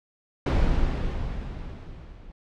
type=noise with level ramp; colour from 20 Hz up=brown; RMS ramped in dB=-18 to -46 dBFS; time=0.46-2.32 s; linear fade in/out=5 ms; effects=low-pass 4000 Hz 12 dB/octave